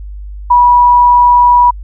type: tone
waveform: sine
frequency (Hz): 974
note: B5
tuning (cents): -24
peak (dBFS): -3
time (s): 0.5-1.71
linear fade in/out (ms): 10
effects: added 50 Hz sine -23 dBFS peak until 1.83 s